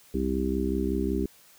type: harmonic tone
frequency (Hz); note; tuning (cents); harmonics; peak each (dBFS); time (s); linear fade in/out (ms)
65.41; C2; 0; 1 / 3 / 4 / 5 / 6; -31 / -31 / -31 / -31 / -31; 0.14-1.26; 5
effects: white hiss -56 dBFS RMS until 1.58 s